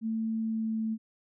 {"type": "tone with pitch glide", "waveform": "sine", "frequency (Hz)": [222.9, 221.1], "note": ["A3", "A3"], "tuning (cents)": [23, 9], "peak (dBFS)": -28, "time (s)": [0.01, 0.98], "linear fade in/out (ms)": 50, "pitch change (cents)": -14, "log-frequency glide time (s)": [0.4, 0.8], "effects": []}